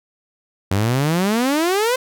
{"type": "exponential sweep", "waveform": "sawtooth", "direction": "up", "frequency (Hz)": [92.5, 523.3], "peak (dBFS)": -12, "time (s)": [0.71, 1.96], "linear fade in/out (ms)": 5, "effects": []}